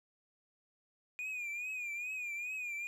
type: tone with vibrato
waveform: triangle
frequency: 2444 Hz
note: D#7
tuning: 32 cents flat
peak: -36 dBFS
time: 1.19-2.87 s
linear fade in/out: 0 ms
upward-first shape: triangle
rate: 2.4 Hz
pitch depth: 93 cents each way
effects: none